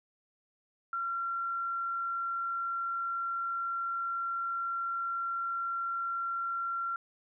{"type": "tone", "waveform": "sine", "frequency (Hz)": 1369, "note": "F6", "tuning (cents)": -35, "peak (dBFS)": -31, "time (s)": [0.93, 6.96], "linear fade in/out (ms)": 2, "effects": []}